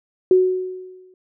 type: tone with exponential decay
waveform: sine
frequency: 370 Hz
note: F#4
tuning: in tune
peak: -8 dBFS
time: 0.31-1.14 s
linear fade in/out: 2 ms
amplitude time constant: 180 ms
effects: none